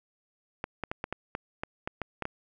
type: clicks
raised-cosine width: 0.5 ms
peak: -17 dBFS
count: 11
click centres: 0.641 / 0.837 / 0.915 / 1.041 / 1.126 / 1.351 / 1.635 / 1.875 / 2.017 / 2.223 / 2.254 s
effects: none